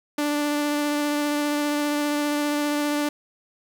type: tone with vibrato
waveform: sawtooth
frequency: 293.7 Hz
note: D4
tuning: in tune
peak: -18 dBFS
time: 0.18-3.09 s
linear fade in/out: 5 ms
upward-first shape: triangle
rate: 15 Hz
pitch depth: 13 cents each way
effects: 9-bit